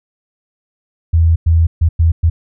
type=tone bursts at uneven times; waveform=sine; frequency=82.4 Hz; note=E2; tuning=in tune; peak=-7 dBFS; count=5; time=1.13-1.36 / 1.46-1.67 / 1.81-1.89 / 1.99-2.12 / 2.23-2.3 s; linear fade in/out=10 ms; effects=none